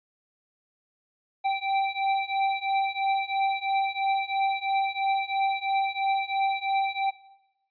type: beating tone pair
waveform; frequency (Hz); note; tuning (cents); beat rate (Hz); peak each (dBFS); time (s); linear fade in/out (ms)
square; 779 / 782; G5 / G5; -11 / -4; 3; -28 / -28; 1.44-7.11; 20
effects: noise-tail reverb RT60 0.9 s tail -17 dB re dry + resampled to 11025 Hz